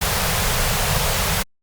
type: band-stop noise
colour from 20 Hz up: pink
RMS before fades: -20 dBFS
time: 0.01-1.43 s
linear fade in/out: 10 ms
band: 200 to 430 Hz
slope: 48 dB/octave
effects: Opus 48 kbps